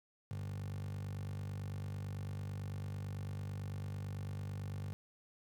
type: tone with high-pass filter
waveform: 15% pulse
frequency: 49 Hz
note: G1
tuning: in tune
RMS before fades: -42 dBFS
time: 0.31-4.93 s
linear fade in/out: 0 ms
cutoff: 110 Hz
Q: 7.1
effects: none